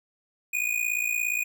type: tone with amplitude modulation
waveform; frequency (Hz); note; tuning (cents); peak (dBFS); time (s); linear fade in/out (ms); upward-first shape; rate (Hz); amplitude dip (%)
square; 2464; D#7; -17; -22; 0.53-1.44; 10; sine; 57.2; 80
effects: none

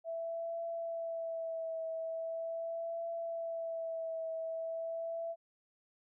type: tone with vibrato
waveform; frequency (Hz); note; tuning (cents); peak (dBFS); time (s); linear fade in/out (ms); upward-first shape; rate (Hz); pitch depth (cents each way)
sine; 660; E5; +2; -36; 0.04-5.36; 50; triangle; 0.41; 29
effects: none

